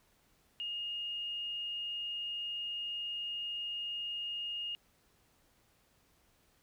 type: tone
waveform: sine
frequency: 2847 Hz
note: F7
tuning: 33 cents sharp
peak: -36 dBFS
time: 0.6-4.75 s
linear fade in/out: 0 ms
effects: pink hiss -70 dBFS RMS until 6.62 s